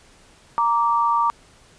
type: tone pair together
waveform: sine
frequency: 932.3 / 1167.3 Hz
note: A#5 / D6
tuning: 0 / -11 cents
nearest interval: major third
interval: 389 cents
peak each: -19 dBFS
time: 0.58-1.3 s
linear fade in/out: 0 ms
effects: pink hiss -52 dBFS RMS until 1.78 s + resampled to 22050 Hz